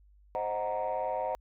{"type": "chord", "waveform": "sine", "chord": "C half-diminished seventh", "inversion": "none", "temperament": "equal", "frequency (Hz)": [523.3, 622.3, 740, 932.3], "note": ["C5", "Eb5", "Gb5", "Bb5"], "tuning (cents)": [0, 0, 0, 0], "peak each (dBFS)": -34, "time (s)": [0.35, 1.35], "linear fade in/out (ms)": 0, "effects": ["tanh soft clip ceiling -24 dBFS", "added 50 Hz sine -57 dBFS peak until 1.4 s"]}